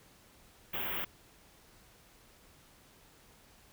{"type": "band-stop noise", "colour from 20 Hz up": "white", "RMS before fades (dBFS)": -36, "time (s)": [0.73, 1.05], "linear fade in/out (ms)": 10, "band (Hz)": [3400, 14000], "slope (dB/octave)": 96, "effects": ["pink hiss -61 dBFS RMS until 3.72 s"]}